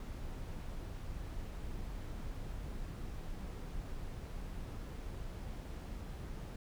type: noise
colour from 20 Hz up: brown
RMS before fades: -43 dBFS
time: 0-6.56 s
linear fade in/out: 2 ms
effects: none